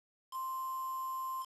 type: tone with quantisation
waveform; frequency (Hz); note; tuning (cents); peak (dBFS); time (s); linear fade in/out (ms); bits
sine; 1046.5; C6; 0; -36; 0.31-1.46; 50; 8
effects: resampled to 32000 Hz